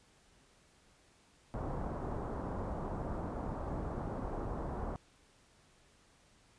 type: low-pass noise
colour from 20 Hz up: pink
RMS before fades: -39 dBFS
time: 1.54-4.96 s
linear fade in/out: 0 ms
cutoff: 1100 Hz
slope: 24 dB/octave
effects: pink hiss -66 dBFS RMS until 6.58 s + resampled to 22050 Hz